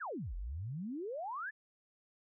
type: exponential two-way sweep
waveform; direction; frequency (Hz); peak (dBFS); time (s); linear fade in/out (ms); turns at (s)
sine; down then up; 1800 to 40.43 to 1800; -38; 0-1.51; 20; 0.35
effects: none